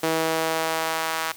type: tone with high-pass filter sweep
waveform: sawtooth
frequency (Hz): 161.3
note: E3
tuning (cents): -37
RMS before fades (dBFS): -25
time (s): 0.03-1.32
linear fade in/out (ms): 5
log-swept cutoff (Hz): 400 to 1100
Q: 1.2
effects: white hiss -45 dBFS RMS until 1.36 s